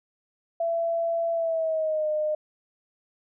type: tone with pitch glide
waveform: sine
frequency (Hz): 670 to 610.9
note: E5 to D#5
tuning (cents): +28 to -32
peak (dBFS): -23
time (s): 0.6-2.35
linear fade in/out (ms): 5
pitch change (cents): -160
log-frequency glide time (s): 1.33-2.09
effects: none